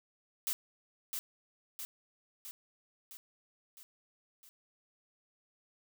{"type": "noise with echo", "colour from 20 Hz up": "blue", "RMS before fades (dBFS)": -34, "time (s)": [0.47, 0.53], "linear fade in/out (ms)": 0, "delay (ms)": 660, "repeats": 6, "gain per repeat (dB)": -4, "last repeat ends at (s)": 4.49, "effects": []}